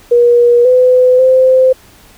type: tone with pitch steps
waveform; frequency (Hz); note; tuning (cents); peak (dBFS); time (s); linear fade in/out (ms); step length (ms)
sine; 479.3 / 505 / 518; A#4 / B4 / C5; +48 / +39 / -17; -4; 0.11-1.73; 10; 540
effects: pink hiss -42 dBFS RMS until 2.17 s